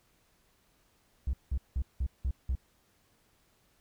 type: tone bursts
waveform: triangle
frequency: 64.6 Hz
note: C2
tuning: 21 cents flat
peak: -24 dBFS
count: 6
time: 1.27-2.554 s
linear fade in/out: 5 ms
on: 64 ms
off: 180 ms
effects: tanh soft clip ceiling -23 dBFS + pink hiss -69 dBFS RMS until 3.8 s